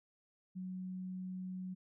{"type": "tone", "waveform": "sine", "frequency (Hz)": 185, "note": "F#3", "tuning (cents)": 0, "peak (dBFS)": -40, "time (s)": [0.55, 1.75], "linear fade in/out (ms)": 20, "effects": []}